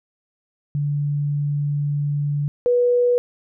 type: tone pair in turn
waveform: sine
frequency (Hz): 145.1 / 488.1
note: D3 / B4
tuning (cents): -21 / -20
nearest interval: octave + major sixth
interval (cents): 2101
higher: second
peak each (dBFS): -19 / -14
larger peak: second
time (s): 0.75-2.48 / 2.66-3.18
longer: first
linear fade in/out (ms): 0
effects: none